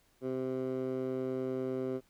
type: tone with band-pass filter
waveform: 15% pulse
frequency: 130 Hz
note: C3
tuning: 11 cents flat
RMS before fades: -35 dBFS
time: 0.21-2.01 s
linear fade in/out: 50 ms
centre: 380 Hz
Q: 1.6
effects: pink hiss -69 dBFS RMS until 2.09 s